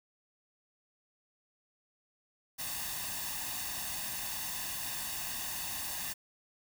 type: noise with comb filter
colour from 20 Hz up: white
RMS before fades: -38 dBFS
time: 2.58-6.14 s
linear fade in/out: 20 ms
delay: 1.1 ms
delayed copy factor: +0.7
effects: none